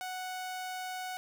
sawtooth tone, 740 Hz, F#5, in tune, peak -33 dBFS, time 0.01-1.17 s, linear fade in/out 0 ms, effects none

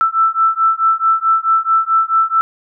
sine beating tone pair, 1324 / 1328.6 Hz, E6 / E6, +7 / +13 cents, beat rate 4.6 Hz, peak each -14 dBFS, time 0.01-2.41 s, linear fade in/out 0 ms, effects none

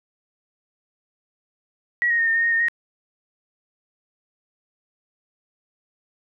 sine tone with pitch steps, 1921 / 1870 / 1840 / 1816 / 1843 / 1859 / 1829 / 1871 Hz, B6 / A#6 / A#6 / A#6 / A#6 / A#6 / A#6 / A#6, -48 / +5 / -23 / -46 / -20 / -5 / -33 / +6 cents, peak -17 dBFS, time 2.02-2.684 s, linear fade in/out 0 ms, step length 83 ms, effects none

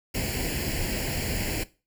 pink noise with comb filter, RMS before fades -29 dBFS, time 0.14-1.64 s, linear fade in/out 10 ms, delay 0.41 ms, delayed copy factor +0.8, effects noise-tail reverb RT60 0.3 s tail -18 dB re dry

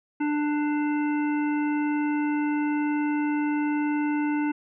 harmonic tone, 296.5 Hz, D4, 17 cents sharp, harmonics 1 / 3 / 5 / 7 / 9, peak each -23 / -33 / -37 / -40 / -42 dBFS, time 0.2-4.52 s, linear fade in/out 10 ms, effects none

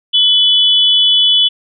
sine tone pair together, 3000 / 3417 Hz, F#7 / G#7, +23 / +49 cents, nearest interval major second, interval 226 cents, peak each -10 dBFS, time 0.13-1.49 s, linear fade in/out 20 ms, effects none

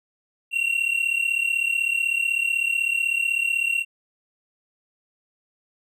triangle tone pair together, 2729 / 2765 Hz, F7 / F7, -41 / -18 cents, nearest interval unison, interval 23 cents, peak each -21 / -23 dBFS, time 0.51-3.85 s, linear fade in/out 50 ms, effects none

